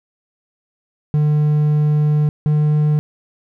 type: tone pair in turn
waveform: triangle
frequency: 150 / 150.68 Hz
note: D3 / D3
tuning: +37 / +45 cents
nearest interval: unison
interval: 8 cents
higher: second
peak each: -10 dBFS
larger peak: neither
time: 1.14-2.29 / 2.46-2.99 s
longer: first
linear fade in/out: 0 ms
effects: none